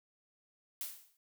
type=noise with exponential decay; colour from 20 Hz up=blue; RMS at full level=-37 dBFS; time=0.81-1.17 s; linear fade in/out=1 ms; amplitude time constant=77 ms; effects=none